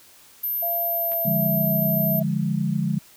sine tone, 12990 Hz, G#9, 39 cents flat, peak -23 dBFS, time 0.43-2.2 s, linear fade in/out 10 ms
sine tone with pitch glide, 680 to 648.9 Hz, F5 to E5, -46 to -27 cents, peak -26 dBFS, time 0.62-2.23 s, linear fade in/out 10 ms, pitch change -81 cents, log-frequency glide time 0.84-1.73 s
clicks, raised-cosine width 0.3 ms, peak -26 dBFS, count 2, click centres 1.119 / 1.132 s
sine chord, D diminished, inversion none, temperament equal, 146.83 / 174.61 / 207.7 Hz, D3 / F3 / Ab3, 0 / 0 / 0 cents, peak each -25 dBFS, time 1.25-2.99 s, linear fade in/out 10 ms
effects white hiss -51 dBFS RMS until 3.16 s

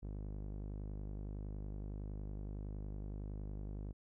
sawtooth tone with low-pass filter, 50.8 Hz, G#1, 38 cents flat, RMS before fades -44 dBFS, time 0.02-3.93 s, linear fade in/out 20 ms, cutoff 430 Hz, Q 0.67, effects none

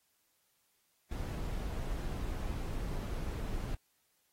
brown noise, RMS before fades -37 dBFS, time 1.11-3.75 s, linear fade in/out 5 ms, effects white hiss -75 dBFS RMS until 4.32 s + AAC 48 kbps

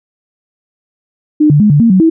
sine tone with pitch steps, 302.6 / 146.9 / 210 / 146 / 230.7 / 187.3 / 324.9 Hz, D#4 / D3 / G#3 / D3 / A#3 / F#3 / E4, -48 / +1 / +19 / -10 / -18 / +21 / -25 cents, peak -4 dBFS, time 1.4-2.1 s, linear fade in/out 10 ms, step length 100 ms, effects none

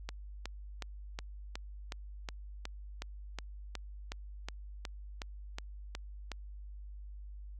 click train, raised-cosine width 0.2 ms, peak -22 dBFS, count 18, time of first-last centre 0.09-6.317 s, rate 2.73 Hz, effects added 50 Hz sine -44 dBFS peak until 7.59 s

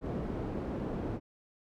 white low-pass noise, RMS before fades -36 dBFS, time 0.01-1.2 s, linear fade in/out 50 ms, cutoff 370 Hz, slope 12 dB/octave, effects none

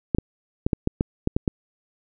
clicks, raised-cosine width 3 ms, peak -7 dBFS, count 9, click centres 0.148 / 0.185 / 0.665 / 0.732 / 0.874 / 1.009 / 1.274 / 1.365 / 1.478 s, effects none

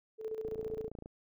sine tone with tremolo, 438.7 Hz, A4, 5 cents flat, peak -34 dBFS, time 0.18-0.9 s, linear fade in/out 50 ms, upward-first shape square, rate 15 Hz, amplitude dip 60%
click train, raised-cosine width 2 ms, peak -32 dBFS, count 18, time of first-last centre 0.45-1.059 s, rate 27.9 Hz
effects none

